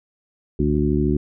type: harmonic tone with a mistuned harmonic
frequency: 73.1 Hz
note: D2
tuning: 7 cents flat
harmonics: 1 / 2 / 3 / 4 / 5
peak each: -23 / -23 / -23 / -23 / -23 dBFS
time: 0.59-1.17 s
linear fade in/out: 5 ms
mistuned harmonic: 1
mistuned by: -140 cents
effects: none